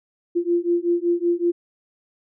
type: beating tone pair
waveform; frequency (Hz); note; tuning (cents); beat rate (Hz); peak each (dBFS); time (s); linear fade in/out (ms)
sine; 343.3 / 348.6; F4 / F4; -30 / -3; 5.3; -21; 0.35-1.52; 20
effects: none